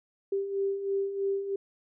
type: beating tone pair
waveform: sine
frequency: 391.5 / 394.6 Hz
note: G4 / G4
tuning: -2 / +11 cents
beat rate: 3.1 Hz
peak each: -35 / -28 dBFS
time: 0.32-1.56 s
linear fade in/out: 5 ms
effects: none